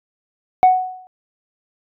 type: tone with exponential decay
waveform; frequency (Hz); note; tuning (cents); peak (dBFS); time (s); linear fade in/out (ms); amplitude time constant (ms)
sine; 741; F#5; +2; -3; 0.63-1.07; 0; 95
effects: tanh soft clip ceiling -5 dBFS